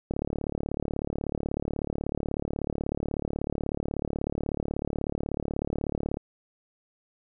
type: click train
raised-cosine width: 2 ms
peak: -16 dBFS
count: 221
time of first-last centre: 0.11-6.171 s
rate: 36.3 Hz
effects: none